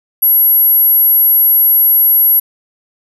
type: tone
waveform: sine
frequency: 11560 Hz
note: F#9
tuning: 41 cents flat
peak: -6 dBFS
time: 0.22-2.4 s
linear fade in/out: 10 ms
effects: none